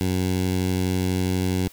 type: tone with notch filter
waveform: 15% pulse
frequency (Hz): 92.2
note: F#2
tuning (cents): -6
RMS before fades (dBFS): -23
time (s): 0.01-1.68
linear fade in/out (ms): 0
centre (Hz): 1200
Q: 0.85
effects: white hiss -50 dBFS RMS until 1.72 s